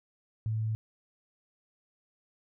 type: tone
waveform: sine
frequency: 110 Hz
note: A2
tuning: in tune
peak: -28 dBFS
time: 0.46-0.75 s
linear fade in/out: 0 ms
effects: none